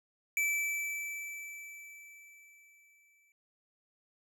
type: tone with exponential decay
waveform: square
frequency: 2317 Hz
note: D7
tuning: 24 cents flat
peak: -28 dBFS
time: 0.37-3.32 s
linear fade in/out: 1 ms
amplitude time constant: 640 ms
effects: none